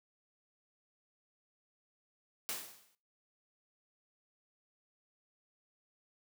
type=noise with exponential decay; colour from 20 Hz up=white; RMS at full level=-36 dBFS; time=2.49-2.95 s; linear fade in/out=0 ms; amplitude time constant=100 ms; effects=noise-tail reverb RT60 0.3 s tail -17 dB re dry + high-pass 150 Hz 12 dB/octave